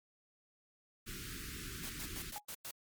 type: band-stop noise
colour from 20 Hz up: pink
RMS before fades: -45 dBFS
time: 1.06-2.32 s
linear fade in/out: 20 ms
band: 400 to 1300 Hz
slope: 48 dB/octave
type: noise bursts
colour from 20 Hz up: white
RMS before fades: -45 dBFS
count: 6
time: 1.83-2.711 s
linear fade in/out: 5 ms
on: 66 ms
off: 97 ms
type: tone with exponential decay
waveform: sine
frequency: 830.6 Hz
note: G#5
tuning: in tune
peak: -38 dBFS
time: 2.36-2.45 s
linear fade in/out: 1 ms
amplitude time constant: 18 ms
effects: MP3 96 kbps